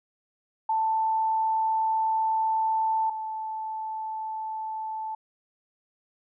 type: tone pair in turn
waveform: sine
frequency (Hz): 884 / 876.4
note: A5 / A5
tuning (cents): +8 / -7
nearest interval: unison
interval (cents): 15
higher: first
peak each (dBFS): -22 / -30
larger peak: first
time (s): 0.69-3.1 / 3.1-5.15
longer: first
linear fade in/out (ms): 5
effects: none